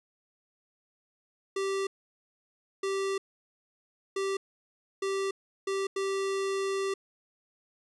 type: tone bursts at uneven times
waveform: square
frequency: 390 Hz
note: G4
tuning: 9 cents flat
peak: -29 dBFS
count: 6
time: 1.56-1.87 / 2.83-3.18 / 4.16-4.37 / 5.02-5.31 / 5.67-5.87 / 5.96-6.94 s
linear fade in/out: 5 ms
effects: resampled to 22050 Hz